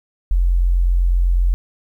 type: tone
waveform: sine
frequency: 44 Hz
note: F1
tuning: 14 cents sharp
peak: -12 dBFS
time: 0.31-1.54 s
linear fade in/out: 0 ms
effects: 9-bit